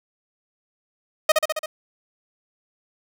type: tone with echo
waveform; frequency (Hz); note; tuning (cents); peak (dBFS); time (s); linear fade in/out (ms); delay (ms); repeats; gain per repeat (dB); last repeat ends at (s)
sawtooth; 622.3; D#5; 0; -8; 1.29-1.32; 5; 68; 5; -3; 1.66
effects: none